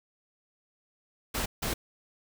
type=noise bursts at uneven times; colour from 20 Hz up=pink; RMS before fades=-31 dBFS; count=2; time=1.34-1.46 / 1.62-1.74 s; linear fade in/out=10 ms; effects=none